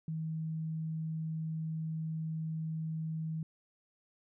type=tone; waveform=sine; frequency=159.5 Hz; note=D#3; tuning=43 cents sharp; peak=-34 dBFS; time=0.08-3.43 s; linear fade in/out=2 ms; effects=none